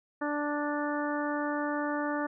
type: harmonic tone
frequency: 293.7 Hz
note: D4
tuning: in tune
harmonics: 1 / 2 / 3 / 4 / 5 / 6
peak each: -32 / -35 / -37 / -38 / -39 / -40 dBFS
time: 0.21-2.27 s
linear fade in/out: 10 ms
effects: none